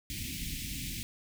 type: band-stop noise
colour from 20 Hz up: pink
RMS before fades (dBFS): -38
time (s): 0.1-1.03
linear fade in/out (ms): 0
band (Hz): 300 to 2100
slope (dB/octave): 48
effects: none